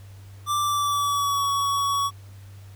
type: tone with pitch glide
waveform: square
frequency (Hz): 1176 to 1123.5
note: D6 to C#6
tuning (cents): +2 to +23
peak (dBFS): -22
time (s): 0.46-2.11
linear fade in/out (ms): 50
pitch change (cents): -79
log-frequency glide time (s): 0.6-1.44
effects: added 98 Hz sine -41 dBFS peak until 2.75 s + pink hiss -55 dBFS RMS until 2.75 s